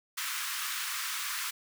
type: high-pass noise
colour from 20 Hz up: pink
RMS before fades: -35 dBFS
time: 0.17-1.51 s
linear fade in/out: 10 ms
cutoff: 1100 Hz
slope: 48 dB/octave
effects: none